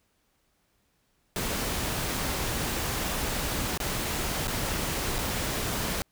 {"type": "noise with dropouts", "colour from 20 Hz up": "pink", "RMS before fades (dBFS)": -30, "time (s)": [1.36, 6.02], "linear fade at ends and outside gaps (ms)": 0, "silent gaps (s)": [[3.775, 3.802], [4.472, 4.48], [5.183, 5.188]], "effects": ["pink hiss -71 dBFS RMS until 6.11 s"]}